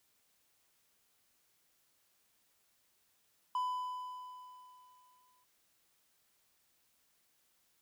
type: tone with exponential decay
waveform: triangle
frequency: 1001 Hz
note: B5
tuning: 23 cents sharp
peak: -29 dBFS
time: 3.55-5.44 s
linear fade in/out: 2 ms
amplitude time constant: 410 ms
effects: white hiss -74 dBFS RMS until 7.81 s